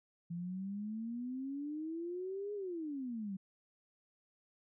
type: exponential two-way sweep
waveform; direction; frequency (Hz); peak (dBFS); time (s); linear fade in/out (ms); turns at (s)
sine; up then down; 168.2 to 418.4 to 186.5; -38; 0.3-3.37; 10; 2.54
effects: none